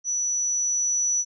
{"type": "tone with level ramp", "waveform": "sine", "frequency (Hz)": 5920, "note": "F#8", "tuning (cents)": 0, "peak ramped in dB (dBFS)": [-23, -20], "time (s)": [0.04, 1.25], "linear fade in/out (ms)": 50, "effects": []}